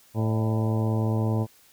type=harmonic tone with a mistuned harmonic; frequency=110.3 Hz; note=A2; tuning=5 cents sharp; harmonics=1 / 2 / 3 / 4 / 5 / 6 / 7 / 8 / 9; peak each=-23 / -29 / -33 / -35 / -37 / -39 / -40 / -41 / -42 dBFS; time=0.14-1.47 s; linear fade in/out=50 ms; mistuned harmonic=6; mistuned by=-67 cents; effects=white hiss -57 dBFS RMS until 1.72 s